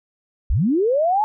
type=linear sweep; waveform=sine; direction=up; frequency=37.49 to 875 Hz; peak=-15 dBFS; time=0.5-1.24 s; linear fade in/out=0 ms; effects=none